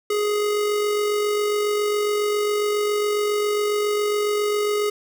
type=tone with amplitude modulation; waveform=square; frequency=416.8 Hz; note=G#4; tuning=6 cents sharp; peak=-19 dBFS; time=0.1-4.9 s; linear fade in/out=5 ms; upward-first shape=sine; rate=47.3 Hz; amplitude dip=30%; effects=none

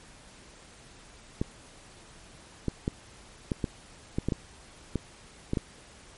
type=clicks; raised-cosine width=3 ms; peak=-14 dBFS; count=11; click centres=1.415 / 2.683 / 2.879 / 3.518 / 3.642 / 4.185 / 4.286 / 4.322 / 4.957 / 5.534 / 5.572 s; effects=pink hiss -52 dBFS RMS until 6.17 s + MP3 48 kbps

